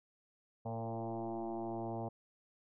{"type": "tone with frequency modulation", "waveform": "sine", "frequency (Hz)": 227.7, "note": "A#3", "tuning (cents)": -40, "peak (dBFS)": -37, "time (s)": [0.65, 2.09], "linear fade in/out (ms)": 10, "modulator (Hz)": 114, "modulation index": 5.5, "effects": []}